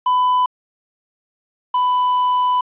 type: tone pair in turn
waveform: triangle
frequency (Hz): 1000 / 996.1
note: B5 / B5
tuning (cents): +21 / +15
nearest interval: unison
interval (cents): 6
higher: first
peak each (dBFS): -11 / -12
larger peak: first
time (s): 0.06-0.46 / 1.74-2.61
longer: second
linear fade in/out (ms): 5
effects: resampled to 8000 Hz + 8-bit